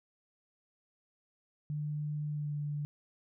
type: tone with pitch glide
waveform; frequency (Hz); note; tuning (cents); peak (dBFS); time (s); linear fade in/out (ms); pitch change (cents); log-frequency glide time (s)
sine; 149.3 to 146.99; D3 to D3; +29 to +2; -33; 1.7-2.85; 0; -27; 2.3-2.54
effects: none